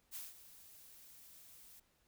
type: noise with ADSR envelope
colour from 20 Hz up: blue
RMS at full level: -45 dBFS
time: 0.11-1.8 s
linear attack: 43 ms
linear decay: 180 ms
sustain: -14 dB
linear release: 7 ms
effects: pink hiss -75 dBFS RMS until 2.07 s